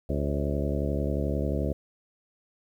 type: harmonic tone with a mistuned harmonic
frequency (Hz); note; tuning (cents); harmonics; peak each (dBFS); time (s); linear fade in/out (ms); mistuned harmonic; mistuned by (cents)
71.3; C#2; +49; 1 / 2 / 3 / 4 / 5 / 6 / 7 / 8 / 9; -29 / -32 / -34 / -35 / -36 / -37 / -37 / -38 / -39; 0.09-1.73; 5; 7; +57
effects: 10-bit